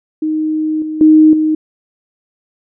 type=tone with level steps; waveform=sine; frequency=311.1 Hz; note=D#4; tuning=in tune; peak=-13 / -18 / -3 / -10 dBFS; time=0.22-1.55 s; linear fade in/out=5 ms; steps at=0.82 / 1.01 / 1.33 s; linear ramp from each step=2 ms; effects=none